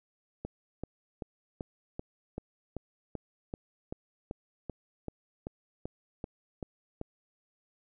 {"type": "click train", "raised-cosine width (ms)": 2, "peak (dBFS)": -23, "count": 18, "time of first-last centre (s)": [0.45, 7.014], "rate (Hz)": 2.59, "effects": []}